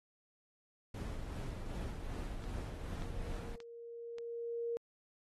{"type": "noise with tremolo", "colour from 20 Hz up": "brown", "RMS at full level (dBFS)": -40, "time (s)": [0.94, 3.56], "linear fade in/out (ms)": 5, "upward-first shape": "sine", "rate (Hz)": 2.6, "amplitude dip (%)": 35}
{"type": "tone with exponential growth", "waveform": "sine", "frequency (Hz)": 467.8, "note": "A#4", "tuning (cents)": 6, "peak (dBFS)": -34, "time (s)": [1.73, 4.77], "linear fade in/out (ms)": 0, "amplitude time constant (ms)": 660}
{"type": "click train", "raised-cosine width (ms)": 0.2, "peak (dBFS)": -34, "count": 4, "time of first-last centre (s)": [2.44, 4.184], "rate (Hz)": 1.72}
{"effects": ["AAC 32 kbps"]}